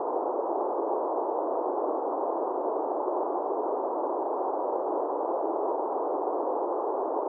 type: band-pass noise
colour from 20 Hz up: pink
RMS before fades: -29 dBFS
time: 0-7.28 s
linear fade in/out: 2 ms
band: 330 to 1000 Hz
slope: 48 dB/octave
effects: none